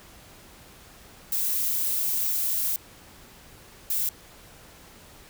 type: noise bursts at uneven times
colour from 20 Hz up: violet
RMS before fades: -26 dBFS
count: 2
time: 1.32-2.76 / 3.9-4.09 s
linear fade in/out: 2 ms
effects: pink hiss -50 dBFS RMS until 5.29 s